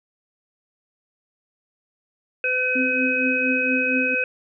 harmonic tone, 507 Hz, B4, 45 cents sharp, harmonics 1 / 3 / 5, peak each -27 / -26 / -21 dBFS, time 2.44-4.24 s, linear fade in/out 2 ms
sine tone with tremolo, 259.6 Hz, C4, 13 cents flat, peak -20 dBFS, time 2.75-4.15 s, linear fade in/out 10 ms, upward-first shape triangle, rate 4.3 Hz, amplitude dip 80%
effects none

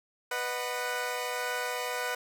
15% pulse chord, B major, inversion none, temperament equal with one note detuned, 493.9 / 610.5 / 740 Hz, B4 / D#5 / F#5, 0 / -33 / 0 cents, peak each -27 / -32 / -30 dBFS, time 0.31-2.15 s, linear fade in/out 5 ms, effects none

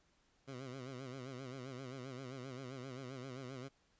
15% pulse tone with vibrato, 130 Hz, C3, 11 cents flat, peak -39 dBFS, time 0.47-3.69 s, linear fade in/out 20 ms, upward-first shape sine, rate 7.6 Hz, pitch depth 99 cents each way, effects pink hiss -74 dBFS RMS until 3.99 s + resampled to 16000 Hz

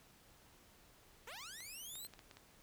10% pulse linear sweep, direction up, 413.3 to 4186 Hz, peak -40 dBFS, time 1.27-2.07 s, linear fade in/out 5 ms
clicks, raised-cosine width 0.2 ms, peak -37 dBFS, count 7, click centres 1.605 / 1.955 / 2.049 / 2.137 / 2.192 / 2.312 / 2.37 s
effects pink hiss -65 dBFS RMS until 2.62 s

